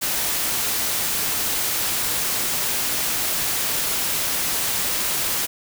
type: noise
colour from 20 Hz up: white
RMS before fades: -23 dBFS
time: 0.01-5.47 s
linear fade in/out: 20 ms
effects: none

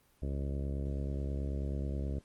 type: harmonic tone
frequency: 69.3 Hz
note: C#2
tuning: in tune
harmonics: 1 / 2 / 3 / 4 / 5 / 6 / 7 / 8 / 9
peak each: -34 / -40 / -44 / -46 / -48 / -50 / -51 / -52 / -53 dBFS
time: 0.22-2.19 s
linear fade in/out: 5 ms
effects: pink hiss -68 dBFS RMS until 2.24 s + Opus 24 kbps

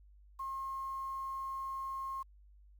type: tone with quantisation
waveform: sine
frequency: 1074 Hz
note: C6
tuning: 45 cents sharp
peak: -37 dBFS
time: 0.39-2.23 s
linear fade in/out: 10 ms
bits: 10
effects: added 50 Hz sine -57 dBFS peak until 2.79 s

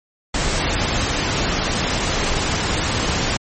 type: noise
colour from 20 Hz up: pink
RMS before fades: -20 dBFS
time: 0.34-3.37 s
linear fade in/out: 5 ms
effects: MP3 32 kbps

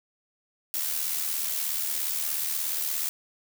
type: noise with amplitude modulation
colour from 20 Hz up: blue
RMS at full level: -27 dBFS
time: 0.74-3.09 s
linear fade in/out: 0 ms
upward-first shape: sine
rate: 76.9 Hz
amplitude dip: 50%
effects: none

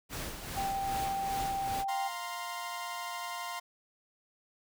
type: noise with tremolo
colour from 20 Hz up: pink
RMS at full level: -38 dBFS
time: 0.09-1.85 s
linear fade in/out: 50 ms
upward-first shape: sine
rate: 2.5 Hz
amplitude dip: 50%
type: tone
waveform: sine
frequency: 784 Hz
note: G5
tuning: in tune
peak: -31 dBFS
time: 0.56-2.09 s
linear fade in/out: 20 ms
type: chord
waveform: sawtooth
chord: F suspended fourth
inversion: none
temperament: equal with one note detuned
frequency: 701.7 / 932.3 / 1046.5 Hz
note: F5 / Bb5 / C6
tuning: +8 / 0 / 0 cents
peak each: -38 / -39 / -36 dBFS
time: 1.88-3.6 s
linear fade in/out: 10 ms
effects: none

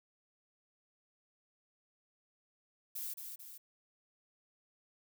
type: noise with echo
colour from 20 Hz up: violet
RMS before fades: -41 dBFS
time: 2.95-3.14 s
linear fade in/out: 10 ms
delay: 220 ms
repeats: 2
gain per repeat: -5 dB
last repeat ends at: 3.58 s
effects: none

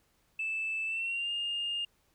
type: tone with pitch glide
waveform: sine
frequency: 2634 to 2823 Hz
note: E7 to F7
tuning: -2 to +18 cents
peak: -30 dBFS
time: 0.39-1.85 s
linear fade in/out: 5 ms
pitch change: +120 cents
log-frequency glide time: 0.86-1.31 s
effects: tanh soft clip ceiling -27 dBFS + pink hiss -71 dBFS RMS until 2.14 s

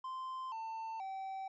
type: tone with pitch steps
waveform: triangle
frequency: 1040 / 895 / 770.2 Hz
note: C6 / A5 / G5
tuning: -11 / +29 / -31 cents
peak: -38 dBFS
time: 0.04-1.48 s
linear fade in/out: 5 ms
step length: 480 ms
effects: resampled to 16000 Hz

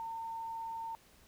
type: tone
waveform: sine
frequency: 908 Hz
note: A#5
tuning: 46 cents flat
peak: -38 dBFS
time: 0-0.95 s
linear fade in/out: 0 ms
effects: pink hiss -63 dBFS RMS until 1.27 s

